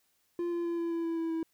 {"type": "tone with pitch steps", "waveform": "triangle", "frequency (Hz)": [346.2, 343.2, 340.3, 337.3, 334.4, 331.5, 328.7, 325.8], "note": ["F4", "F4", "F4", "E4", "E4", "E4", "E4", "E4"], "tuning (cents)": [-15, -30, -45, 40, 25, 10, -5, -20], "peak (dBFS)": -28, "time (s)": [0.39, 1.43], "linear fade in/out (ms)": 2, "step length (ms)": 130, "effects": ["white hiss -73 dBFS RMS until 1.53 s"]}